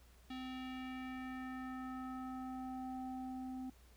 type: tone with low-pass filter sweep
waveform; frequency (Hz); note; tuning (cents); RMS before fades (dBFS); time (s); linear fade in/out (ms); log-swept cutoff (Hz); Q
square; 257.9; C4; -25; -45; 0.3-3.7; 5; 3500 to 540; 2.3
effects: added 60 Hz sine -61 dBFS peak until 3.96 s + pink hiss -68 dBFS RMS until 3.96 s